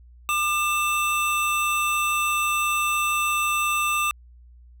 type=tone pair together; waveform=square; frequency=1199 / 2658 Hz; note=D6 / E7; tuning=+36 / +14 cents; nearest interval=octave + major second; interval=1378 cents; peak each=-24 / -25 dBFS; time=0.29-4.11 s; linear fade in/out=0 ms; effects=added 60 Hz sine -46 dBFS peak until 4.8 s